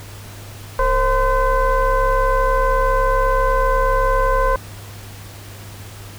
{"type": "tone with frequency modulation", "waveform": "sine", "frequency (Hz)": 531, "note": "C5", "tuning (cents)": 25, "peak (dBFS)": -13, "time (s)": [0.79, 4.56], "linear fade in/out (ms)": 2, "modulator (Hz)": 497, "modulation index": 1.5, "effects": ["added 101 Hz sine -35 dBFS peak until 6.18 s", "pink hiss -39 dBFS RMS until 6.18 s"]}